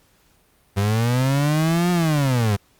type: linear two-way sweep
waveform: 35% pulse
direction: up then down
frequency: 97.2 to 179.1 to 97.2 Hz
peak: -15 dBFS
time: 0.76-2.57 s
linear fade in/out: 20 ms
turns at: 1.91 s
effects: pink hiss -59 dBFS RMS until 2.79 s + Opus 48 kbps